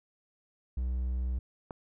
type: tone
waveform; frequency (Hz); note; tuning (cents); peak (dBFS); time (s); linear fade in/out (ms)
triangle; 62.6; B1; +24; -27; 0.77-1.39; 5
type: click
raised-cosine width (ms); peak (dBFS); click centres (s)
1; -25; 1.708
effects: none